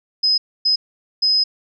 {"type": "tone bursts at uneven times", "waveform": "sine", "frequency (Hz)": 5060, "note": "D#8", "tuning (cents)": 28, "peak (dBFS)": -13, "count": 3, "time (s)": [[0.23, 0.38], [0.65, 0.76], [1.22, 1.44]], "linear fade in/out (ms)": 10, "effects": []}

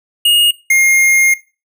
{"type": "tone pair in turn", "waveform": "square", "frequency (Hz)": [2860, 2131], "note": ["F7", "C7"], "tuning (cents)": [41, 31], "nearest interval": "perfect fourth", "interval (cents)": 510, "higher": "first", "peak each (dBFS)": -8, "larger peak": "neither", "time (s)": [[0.25, 0.51], [0.7, 1.34]], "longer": "second", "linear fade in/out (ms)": 5, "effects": ["noise-tail reverb RT60 0.3 s tail -18 dB re dry"]}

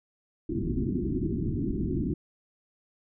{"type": "low-pass noise", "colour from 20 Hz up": "white", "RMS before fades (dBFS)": -29, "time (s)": [0.49, 2.14], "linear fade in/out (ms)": 5, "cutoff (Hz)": 370, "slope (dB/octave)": 96, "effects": []}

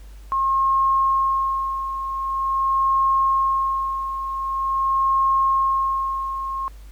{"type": "tone with tremolo", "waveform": "sine", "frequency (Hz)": 1075, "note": "C6", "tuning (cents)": 47, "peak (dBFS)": -15, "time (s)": [0.32, 6.68], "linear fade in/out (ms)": 0, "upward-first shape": "sine", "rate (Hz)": 0.45, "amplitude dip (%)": 65, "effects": ["added 50 Hz sine -38 dBFS peak until 6.91 s", "pink hiss -54 dBFS RMS until 6.91 s"]}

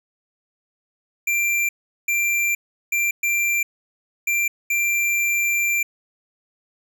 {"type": "tone bursts at uneven times", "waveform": "square", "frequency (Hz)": 2364, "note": "D7", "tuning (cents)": 11, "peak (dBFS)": -19, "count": 6, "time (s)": [[1.27, 1.69], [2.08, 2.55], [2.92, 3.11], [3.23, 3.63], [4.27, 4.48], [4.7, 5.83]], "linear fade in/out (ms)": 5, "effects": []}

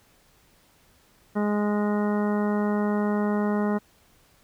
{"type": "harmonic tone", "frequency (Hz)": 207.7, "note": "G#3", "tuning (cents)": 0, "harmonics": [1, 2, 3, 4, 5, 6, 7, 9], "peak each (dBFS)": [-23, -29, -33, -35, -37, -39, -40, -42], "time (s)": [1.35, 3.79], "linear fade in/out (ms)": 20, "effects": ["pink hiss -60 dBFS RMS until 4.43 s"]}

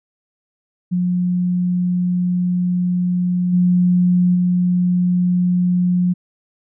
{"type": "tone with level steps", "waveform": "sine", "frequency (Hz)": 179, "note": "F3", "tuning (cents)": 43, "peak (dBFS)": [-15, -11, -13], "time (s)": [0.91, 6.14], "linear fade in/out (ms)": 20, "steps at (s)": [3.52, 4.34], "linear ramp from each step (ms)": 20, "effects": []}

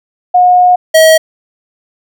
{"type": "tone pair in turn", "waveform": ["sine", "square"], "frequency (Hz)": [722, 638.6], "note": ["F#5", "D#5"], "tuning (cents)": [-43, 45], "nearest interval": "major second", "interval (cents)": 212, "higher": "first", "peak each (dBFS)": -3, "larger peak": "neither", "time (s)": [[0.34, 0.76], [0.94, 1.18]], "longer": "first", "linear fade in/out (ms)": 10, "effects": []}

